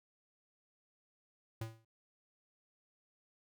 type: tone with exponential decay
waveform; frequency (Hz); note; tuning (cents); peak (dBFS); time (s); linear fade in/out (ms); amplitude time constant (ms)
square; 112.3; A2; +36; -37; 1.61-1.85; 5; 52
effects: none